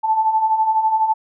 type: beating tone pair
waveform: sine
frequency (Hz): 868 / 880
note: A5 / A5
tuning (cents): -24 / 0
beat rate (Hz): 12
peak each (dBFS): -22 / -15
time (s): 0.03-1.14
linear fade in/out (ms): 20
effects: none